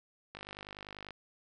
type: click train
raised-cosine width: 0.3 ms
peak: -28 dBFS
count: 39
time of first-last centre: 0.35-1.107 s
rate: 50.2 Hz
effects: none